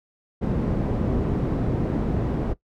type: low-pass noise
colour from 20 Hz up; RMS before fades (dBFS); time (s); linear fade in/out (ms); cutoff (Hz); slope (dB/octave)
white; -24; 0.41-2.54; 20; 270; 12
effects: noise-tail reverb RT60 0.1 s tail -18 dB re dry